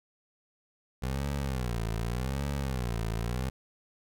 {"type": "tone with vibrato", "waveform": "20% pulse", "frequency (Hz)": 62.6, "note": "B1", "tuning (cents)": 24, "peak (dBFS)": -25, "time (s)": [1.02, 3.5], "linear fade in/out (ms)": 10, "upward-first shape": "sine", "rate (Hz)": 0.85, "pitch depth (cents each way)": 210, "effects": []}